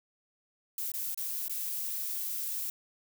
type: noise with dropouts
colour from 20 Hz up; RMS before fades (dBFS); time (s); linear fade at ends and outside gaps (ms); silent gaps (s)
violet; -35; 0.78-2.7; 2; 0.918-0.938 / 1.146-1.175 / 1.482-1.496
effects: none